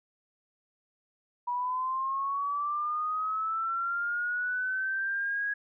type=linear sweep; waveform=sine; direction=up; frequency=967 to 1661.2 Hz; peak=-28 dBFS; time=1.47-5.54 s; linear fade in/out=10 ms; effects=none